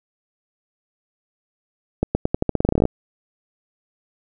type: accelerating click train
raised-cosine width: 2 ms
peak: -4 dBFS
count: 17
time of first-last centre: 2.03-2.854 s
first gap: 120 ms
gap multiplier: 0.87
effects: none